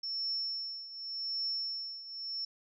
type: tone with tremolo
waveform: sine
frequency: 5400 Hz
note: E8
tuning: 41 cents sharp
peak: -31 dBFS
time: 0.03-2.45 s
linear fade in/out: 5 ms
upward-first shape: triangle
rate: 0.87 Hz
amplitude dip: 80%
effects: none